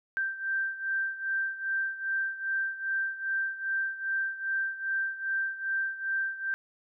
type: beating tone pair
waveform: sine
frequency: 1568 / 1570.5 Hz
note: G6 / G6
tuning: 0 / +3 cents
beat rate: 2.5 Hz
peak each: -30 / -34 dBFS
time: 0.17-6.54 s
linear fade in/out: 0 ms
effects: none